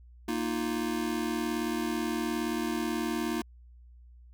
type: chord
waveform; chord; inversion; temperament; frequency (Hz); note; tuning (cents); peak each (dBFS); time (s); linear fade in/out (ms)
square; Bb suspended fourth; none; just; 233.1 / 310.8 / 349.6; Bb3 / Eb4 / F4; 0 / -2 / +2; -34 / -34 / -35; 0.28-3.42; 5
effects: added 60 Hz sine -50 dBFS peak until 4.33 s